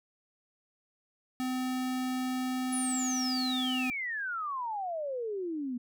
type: tone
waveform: square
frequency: 255.8 Hz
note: C4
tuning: 39 cents flat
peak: -31 dBFS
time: 1.4-3.9 s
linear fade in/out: 0 ms
type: exponential sweep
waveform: sine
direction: down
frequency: 10230 to 236.4 Hz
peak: -32 dBFS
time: 2.72-5.78 s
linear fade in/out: 10 ms
effects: none